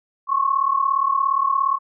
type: tone pair together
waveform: sine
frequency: 1071.8 / 1109 Hz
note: C6 / C#6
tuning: +41 / 0 cents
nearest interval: minor second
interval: 59 cents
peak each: -20 / -19 dBFS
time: 0.27-1.79 s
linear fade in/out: 50 ms
effects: none